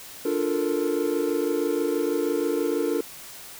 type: chord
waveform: triangle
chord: Bb major seventh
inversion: first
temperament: equal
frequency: 293.7 / 349.2 / 440 / 466.2 Hz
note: D4 / F4 / A4 / Bb4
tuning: 0 / 0 / 0 / 0 cents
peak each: -26 dBFS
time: 0.25-3.01 s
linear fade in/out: 5 ms
effects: white hiss -42 dBFS RMS until 3.59 s